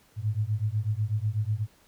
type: beating tone pair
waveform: sine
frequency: 102.9 / 111 Hz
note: G#2 / A2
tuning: -16 / +16 cents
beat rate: 8.1 Hz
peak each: -28 dBFS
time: 0.16-1.67 s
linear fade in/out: 50 ms
effects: pink hiss -61 dBFS RMS until 1.87 s